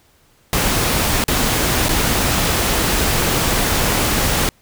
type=noise with dropouts; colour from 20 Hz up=pink; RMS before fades=-17 dBFS; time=0.53-4.49 s; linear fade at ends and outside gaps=1 ms; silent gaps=1.24-1.281 / 1.885-1.891 s; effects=pink hiss -55 dBFS RMS until 4.61 s